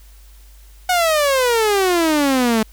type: exponential sweep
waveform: sawtooth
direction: down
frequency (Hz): 740 to 215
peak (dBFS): -10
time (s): 0.89-2.63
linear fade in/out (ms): 5
effects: added 50 Hz sine -41 dBFS peak until 2.72 s + white hiss -52 dBFS RMS until 2.72 s